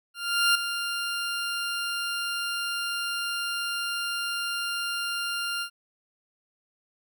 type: tone with ADSR envelope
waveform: 20% pulse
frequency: 1396.9 Hz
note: F6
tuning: in tune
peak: -13 dBFS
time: 0.14-5.7 s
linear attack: 410 ms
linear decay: 6 ms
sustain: -10 dB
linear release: 84 ms
effects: none